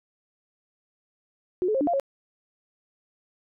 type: tone with pitch steps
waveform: sine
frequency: 363.6 / 429.7 / 535 / 291.7 / 692 / 549 Hz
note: F#4 / A4 / C5 / D4 / F5 / C#5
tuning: -30 / -41 / +38 / -12 / -16 / -17 cents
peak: -21 dBFS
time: 1.62-1.998 s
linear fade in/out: 0 ms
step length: 63 ms
effects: none